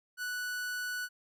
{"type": "tone", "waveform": "45% pulse", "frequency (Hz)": 1480, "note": "F#6", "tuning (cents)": 0, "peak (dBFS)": -34, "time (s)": [0.17, 1.09], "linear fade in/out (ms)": 50, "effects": []}